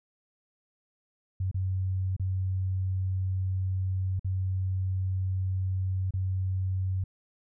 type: tone with dropouts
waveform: sine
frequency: 94 Hz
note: F#2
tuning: 28 cents sharp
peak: -26 dBFS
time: 1.4-7.04 s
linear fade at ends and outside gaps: 5 ms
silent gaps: 1.514-1.544 / 2.165-2.196 / 4.195-4.245 / 6.108-6.137 s
effects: none